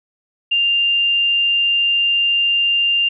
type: tone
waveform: sine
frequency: 2794 Hz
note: F7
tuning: in tune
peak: -13 dBFS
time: 0.51-3.09 s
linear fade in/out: 10 ms
effects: none